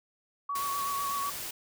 sine tone with vibrato, 1123 Hz, C#6, 22 cents sharp, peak -30 dBFS, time 0.49-1.3 s, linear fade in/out 5 ms, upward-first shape sine, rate 8 Hz, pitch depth 25 cents each way
white noise, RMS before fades -38 dBFS, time 0.55-1.51 s, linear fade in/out 5 ms
effects none

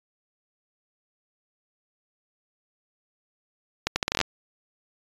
accelerating click train, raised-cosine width 0.2 ms, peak -5 dBFS, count 10, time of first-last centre 3.87-4.213 s, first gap 90 ms, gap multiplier 0.76, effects resampled to 24000 Hz

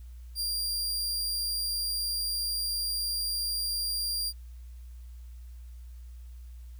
sawtooth tone, 4771 Hz, D8, 26 cents sharp, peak -26 dBFS, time 0.35-4.33 s, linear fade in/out 50 ms, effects added 60 Hz sine -42 dBFS peak until 6.79 s + white hiss -66 dBFS RMS until 6.79 s

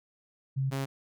sine / sawtooth tone pair in turn, 134.4 / 135.96 Hz, C3 / C#3, +47 / -33 cents, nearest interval unison, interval 20 cents, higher second, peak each -26 dBFS, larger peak neither, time 0.56-0.71 / 0.71-0.86 s, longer neither, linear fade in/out 20 ms, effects none

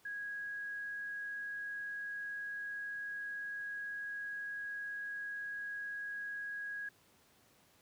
sine tone, 1653 Hz, G#6, 9 cents flat, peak -39 dBFS, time 0.05-6.89 s, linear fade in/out 5 ms, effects pink hiss -67 dBFS RMS until 7.81 s + high-pass 100 Hz 12 dB/octave

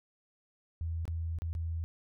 sine tone with dropouts, 82.41 Hz, E2, in tune, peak -32 dBFS, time 0.81-1.84 s, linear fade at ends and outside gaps 0 ms, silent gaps 1.054-1.079 / 1.387-1.42 / 1.53-1.551 s, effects none

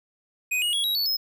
square tone with pitch steps, 2498 / 2886 / 3334 / 3852 / 4451 / 5142 Hz, D#7 / F#7 / G#7 / B7 / C#8 / E8, +6 / -44 / +6 / -44 / +6 / -44 cents, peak -23 dBFS, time 0.51-1.17 s, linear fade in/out 10 ms, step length 110 ms, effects none

